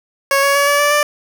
15% pulse tone with pitch steps, 552 / 559.4 / 566.9 / 574.4 / 582.1 / 589.9 Hz, C#5 / C#5 / C#5 / D5 / D5 / D5, -7 / +16 / +39 / -39 / -15 / +8 cents, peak -5 dBFS, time 0.31-1.03 s, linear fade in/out 2 ms, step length 120 ms, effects none

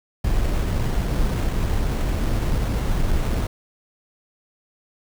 brown noise with sample-and-hold, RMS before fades -21 dBFS, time 0.24-3.47 s, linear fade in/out 5 ms, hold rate 4900 Hz, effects none

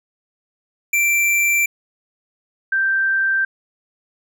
square / sine tone pair in turn, 2349 / 1567.8 Hz, D7 / G6, 0 / 0 cents, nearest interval perfect fifth, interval 700 cents, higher first, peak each -15 dBFS, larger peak neither, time 0.93-1.66 / 2.72-3.45 s, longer neither, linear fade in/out 5 ms, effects none

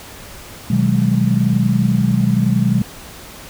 sine chord, G# minor seventh, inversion first, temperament just, 124.59 / 155.74 / 186.89 / 207.7 Hz, B2 / D#3 / F#3 / G#3, +16 / +2 / +18 / 0 cents, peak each -17 / -21 / -17 / -17 dBFS, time 0.7-2.82 s, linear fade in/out 5 ms, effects pink hiss -36 dBFS RMS until 3.49 s

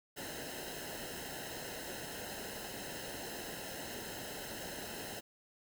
pink noise with comb filter, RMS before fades -44 dBFS, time 0.16-5.21 s, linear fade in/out 20 ms, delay 0.86 ms, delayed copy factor -0.8, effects none

